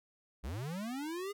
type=linear sweep; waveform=square; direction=up; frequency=52.3 to 415.3 Hz; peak=-38 dBFS; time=0.43-1.33 s; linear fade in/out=20 ms; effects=none